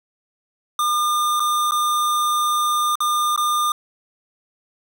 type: tone with dropouts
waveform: square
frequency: 1206 Hz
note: D6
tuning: 46 cents sharp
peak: -18 dBFS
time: 0.79-3.72 s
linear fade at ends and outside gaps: 2 ms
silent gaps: 1.397-1.402 / 1.71-1.719 / 2.955-3.004 / 3.362-3.376 s
effects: none